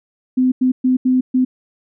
sine tone bursts at uneven times, 255.6 Hz, C4, 40 cents flat, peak -11 dBFS, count 5, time 0.37-0.52 / 0.61-0.72 / 0.84-0.97 / 1.05-1.21 / 1.34-1.45 s, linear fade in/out 10 ms, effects none

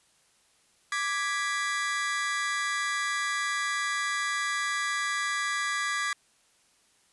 40% pulse chord, G# diminished, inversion second, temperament equal, 1174.7 / 1661.2 / 1975.5 Hz, D6 / G#6 / B6, 0 / 0 / 0 cents, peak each -31 dBFS, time 0.92-6.13 s, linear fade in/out 2 ms, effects white hiss -65 dBFS RMS until 7.12 s + resampled to 24000 Hz

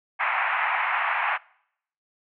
pink band-pass noise, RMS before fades -25 dBFS, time 0.19-1.38 s, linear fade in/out 20 ms, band 760 to 2500 Hz, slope 48 dB/octave, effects noise-tail reverb RT60 0.7 s tail -24 dB re dry

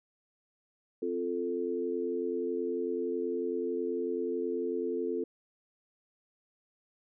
sine chord, F major, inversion second, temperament equal, 261.6 / 349.2 / 440 Hz, C4 / F4 / A4, 0 / 0 / 0 cents, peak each -37 / -34 / -33 dBFS, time 1.02-5.24 s, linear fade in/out 5 ms, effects none

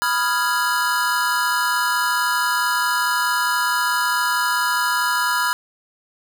square chord, F half-diminished seventh, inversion second, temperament equal, 987.8 / 1244.5 / 1396.9 / 1661.2 Hz, Cb6 / Eb6 / F6 / Ab6, 0 / 0 / 0 / 0 cents, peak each -23 / -28 / -23 / -25 dBFS, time 0.02-5.53 s, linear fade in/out 0 ms, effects none

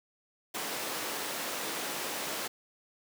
pink high-pass noise, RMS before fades -36 dBFS, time 0.54-2.48 s, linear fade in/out 10 ms, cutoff 360 Hz, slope 12 dB/octave, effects none

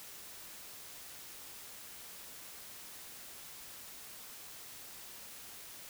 silence, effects white hiss -50 dBFS RMS until 5.89 s

